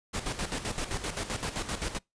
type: noise with tremolo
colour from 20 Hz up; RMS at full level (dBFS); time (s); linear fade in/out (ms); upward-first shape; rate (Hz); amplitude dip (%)
pink; -32; 0.13-1.99; 20; square; 7.7; 65
effects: noise-tail reverb RT60 0.2 s tail -26 dB re dry + resampled to 22050 Hz